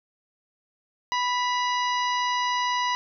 harmonic tone with a mistuned harmonic, 987.8 Hz, B5, in tune, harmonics 1 / 2 / 3 / 4 / 5 / 6, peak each -24 / -30 / -34 / -36 / -38 / -40 dBFS, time 1.12-2.95 s, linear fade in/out 0 ms, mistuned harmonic 3, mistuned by -48 cents, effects none

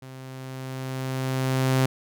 sawtooth tone with level ramp, 131.1 Hz, C3, 4 cents sharp, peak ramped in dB -36 to -14 dBFS, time 0.02-1.86 s, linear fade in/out 5 ms, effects none

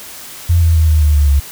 sine tone with pitch steps, 85.2 / 82.49 / 79.86 / 77.32 / 74.86 / 72.48 / 70.17 Hz, F2 / E2 / D#2 / D#2 / D2 / D2 / C#2, -42 / +2 / +46 / -10 / +34 / -22 / +22 cents, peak -7 dBFS, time 0.49-1.4 s, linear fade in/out 10 ms, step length 130 ms, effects white hiss -32 dBFS RMS until 1.51 s

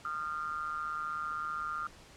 triangle ring-modulated tone, 77.78 Hz, D#2, in tune, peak -29 dBFS, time 0.05-1.87 s, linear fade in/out 0 ms, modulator 1300 Hz, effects pink hiss -55 dBFS RMS until 2.16 s + low-pass 8000 Hz 12 dB/octave

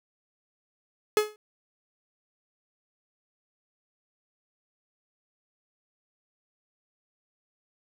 45% pulse tone with exponential decay, 424.3 Hz, G#4, 37 cents sharp, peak -16 dBFS, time 1.17-1.36 s, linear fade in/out 1 ms, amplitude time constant 40 ms, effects none

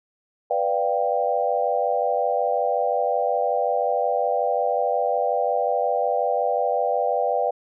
sine chord, G dominant seventh, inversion first, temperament equal, 493.9 / 587.3 / 698.5 / 784 Hz, B4 / D5 / F5 / G5, 0 / 0 / 0 / 0 cents, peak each -25 dBFS, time 0.5-7.51 s, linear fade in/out 10 ms, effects none

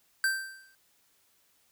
square tone with exponential decay, 1564 Hz, G6, 4 cents flat, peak -23 dBFS, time 0.24-0.75 s, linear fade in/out 1 ms, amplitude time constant 110 ms, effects white hiss -68 dBFS RMS until 1.71 s

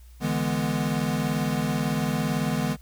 square chord, E dominant seventh, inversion third, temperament equal, 146.83 / 164.81 / 207.7 / 246.9 Hz, D3 / E3 / G#3 / B3, 0 / 0 / 0 / 0 cents, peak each -30 dBFS, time 0.2-2.77 s, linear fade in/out 50 ms, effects added 60 Hz sine -45 dBFS peak until 2.81 s + white hiss -60 dBFS RMS until 2.81 s

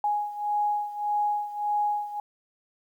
sine beating tone pair, 830.6 / 832.3 Hz, G#5 / G#5, 0 / +4 cents, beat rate 1.7 Hz, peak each -26 / -30 dBFS, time 0.04-2.2 s, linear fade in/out 2 ms, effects 10-bit

